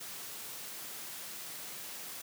white high-pass noise, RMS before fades -44 dBFS, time 0-2.22 s, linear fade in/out 10 ms, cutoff 110 Hz, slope 24 dB/octave, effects none

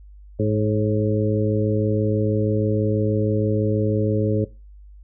harmonic tone with a mistuned harmonic, 106.2 Hz, G#2, 39 cents sharp, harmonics 1 / 2 / 3 / 4 / 5, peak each -21 / -25 / -26 / -24 / -26 dBFS, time 0.39-4.45 s, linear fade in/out 10 ms, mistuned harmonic 5, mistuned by +28 cents, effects noise-tail reverb RT60 0.3 s tail -21 dB re dry + added 50 Hz sine -41 dBFS peak until 5.03 s

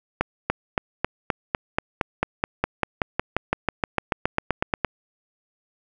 accelerating click train, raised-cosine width 0.5 ms, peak -5 dBFS, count 26, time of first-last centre 0.21-4.847 s, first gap 290 ms, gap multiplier 0.96, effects none

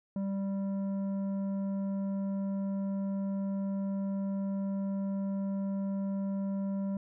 sine tone with tanh clipping, 196 Hz, G3, in tune, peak -32 dBFS, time 0.16-6.97 s, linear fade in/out 2 ms, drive 9 dB, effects none

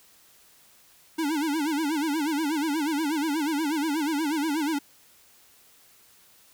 square tone with vibrato, 303.4 Hz, D#4, 44 cents flat, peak -25 dBFS, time 1.18-4.79 s, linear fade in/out 10 ms, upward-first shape sine, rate 8.3 Hz, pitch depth 140 cents each way, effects white hiss -57 dBFS RMS until 6.53 s

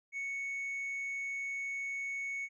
sine tone with tanh clipping, 2217 Hz, C#7, in tune, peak -36 dBFS, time 0.12-2.49 s, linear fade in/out 50 ms, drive 2 dB, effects none

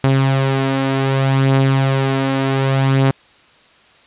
sawtooth beating tone pair, 134.6 / 135.26 Hz, C3 / C#3, +49 / -42 cents, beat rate 0.66 Hz, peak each -10 / -16 dBFS, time 0.04-3.11 s, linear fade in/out 0 ms, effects white hiss -49 dBFS RMS until 4.06 s + resampled to 8000 Hz

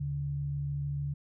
sine tone pair together, 75.4 / 142.34 Hz, D2 / C#3, +46 / +46 cents, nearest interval major seventh, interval 1100 cents, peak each -40 / -31 dBFS, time 0-1.14 s, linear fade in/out 10 ms, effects none

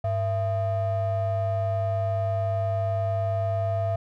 triangle ring-modulated tone, 285.2 Hz, C#4, 49 cents sharp, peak -18 dBFS, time 0.04-3.96 s, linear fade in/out 5 ms, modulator 387 Hz, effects none

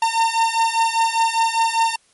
45% pulse beating tone pair, 907 / 912 Hz, A#5 / A#5, -48 / -38 cents, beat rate 5 Hz, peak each -19 dBFS, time 0.02-1.96 s, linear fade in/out 5 ms, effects white hiss -58 dBFS RMS until 2.13 s + MP3 48 kbps

